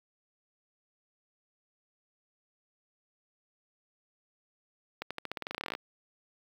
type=accelerating click train; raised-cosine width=0.3 ms; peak=-19 dBFS; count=19; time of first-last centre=5.02-5.751 s; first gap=86 ms; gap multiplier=0.9; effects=high-pass 200 Hz 12 dB/octave + 8-bit